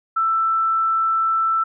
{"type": "tone", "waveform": "sine", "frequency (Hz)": 1328, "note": "E6", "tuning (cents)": 12, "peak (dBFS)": -16, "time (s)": [0.16, 1.64], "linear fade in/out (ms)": 10, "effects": []}